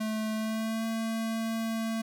square tone with pitch glide, 217.6 to 224.8 Hz, A3 to A3, -19 to +37 cents, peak -30 dBFS, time 0-2.02 s, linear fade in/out 10 ms, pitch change +56 cents, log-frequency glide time 0.34-0.86 s, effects none

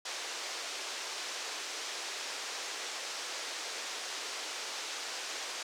white band-pass noise, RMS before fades -40 dBFS, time 0.05-5.63 s, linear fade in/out 5 ms, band 360 to 6600 Hz, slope 24 dB/octave, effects none

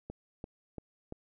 click train, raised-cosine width 2 ms, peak -27 dBFS, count 4, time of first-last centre 0.1-1.124 s, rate 2.93 Hz, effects none

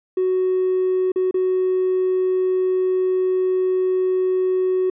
triangle tone with dropouts, 371 Hz, F#4, 5 cents sharp, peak -13 dBFS, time 0.17-4.9 s, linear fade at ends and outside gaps 5 ms, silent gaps 1.119-1.159 / 1.311-1.342 s, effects tanh soft clip ceiling -13 dBFS + resampled to 8000 Hz

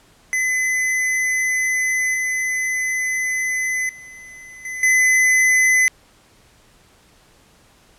square tone with level steps, 2024 Hz, B6, 42 cents sharp, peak -18 / -20 / -38 / -27 / -13 dBFS, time 0.33-5.88 s, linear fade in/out 0 ms, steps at 2.14 / 3.89 / 4.65 / 4.83 s, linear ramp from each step 2 ms, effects pink hiss -53 dBFS RMS until 7.98 s + low-pass 11000 Hz 12 dB/octave

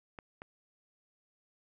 clicks, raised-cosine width 0.5 ms, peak -29 dBFS, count 2, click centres 0.188 / 0.419 s, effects none

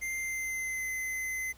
square tone with pitch glide, 2093 to 2048 Hz, C7 to C7, 0 to -38 cents, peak -33 dBFS, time 0.01-1.53 s, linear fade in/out 20 ms, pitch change -38 cents, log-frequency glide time 0.17-0.85 s, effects added 60 Hz sine -55 dBFS peak until 1.57 s + pink hiss -59 dBFS RMS until 1.57 s

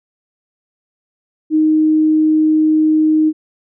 sine tone, 311.1 Hz, D#4, in tune, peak -9 dBFS, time 1.5-3.33 s, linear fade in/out 50 ms, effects none

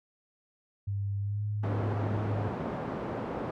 sine tone with pitch glide, 100 to 104.43 Hz, G2 to G#2, +35 to +10 cents, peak -29 dBFS, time 0.87-2.49 s, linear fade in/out 10 ms, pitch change +75 cents, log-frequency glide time 1.19-1.44 s
pink band-pass noise, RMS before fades -35 dBFS, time 1.63-3.51 s, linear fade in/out 5 ms, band 140 to 910 Hz, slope 12 dB/octave
effects none

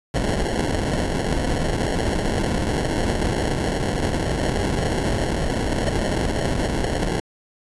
pink noise with sample-and-hold, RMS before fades -22 dBFS, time 0.14-7.2 s, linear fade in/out 2 ms, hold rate 1225 Hz, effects resampled to 24000 Hz

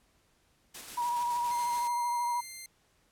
white noise with tremolo, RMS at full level -43 dBFS, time 0.74-1.88 s, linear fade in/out 10 ms, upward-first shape square, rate 7.1 Hz, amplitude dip 30%
sine tone with vibrato, 960 Hz, B5, 49 cents flat, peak -28 dBFS, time 0.97-2.41 s, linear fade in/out 10 ms, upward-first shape triangle, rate 13 Hz, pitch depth 35 cents each way
5% pulse tone, 2093 Hz, C7, in tune, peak -31 dBFS, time 1.51-2.66 s, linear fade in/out 2 ms
effects pink hiss -69 dBFS RMS until 3.11 s + low-pass 12000 Hz 12 dB/octave

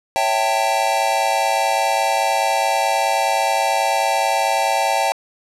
square chord, A dominant seventh, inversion first, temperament equal with one note detuned, 554.4 / 659.3 / 784 / 893.3 Hz, C#5 / E5 / G5 / A5, 0 / 0 / 0 / +26 cents, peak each -26 / -24 / -20 / -22 dBFS, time 0.16-5.12 s, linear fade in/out 0 ms, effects low-pass 11000 Hz 12 dB/octave

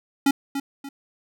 square tone with echo, 277.2 Hz, C#4, in tune, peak -16 dBFS, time 0.26-0.31 s, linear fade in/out 5 ms, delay 290 ms, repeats 2, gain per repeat -9 dB, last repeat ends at 0.89 s, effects none

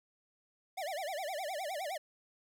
square tone with vibrato, 670 Hz, E5, 28 cents sharp, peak -37 dBFS, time 0.77-1.98 s, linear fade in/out 10 ms, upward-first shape sine, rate 9.7 Hz, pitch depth 270 cents each way, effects 12-bit

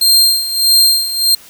sawtooth tone with tremolo, 4186 Hz, C8, in tune, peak -3 dBFS, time 0.01-1.35 s, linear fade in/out 5 ms, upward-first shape sine, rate 1.6 Hz, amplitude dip 75%, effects white hiss -40 dBFS RMS until 1.49 s

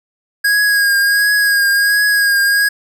square tone with vibrato, 1641 Hz, G#6, 21 cents flat, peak -11 dBFS, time 0.44-2.69 s, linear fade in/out 10 ms, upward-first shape triangle, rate 1.4 Hz, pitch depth 35 cents each way, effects none

